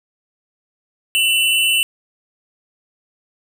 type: tone pair together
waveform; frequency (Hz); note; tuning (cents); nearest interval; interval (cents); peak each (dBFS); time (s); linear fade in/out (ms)
square; 2709 / 2960; E7 / F#7; +47 / 0; major second; 153; -17; 1.15-1.83; 0
effects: none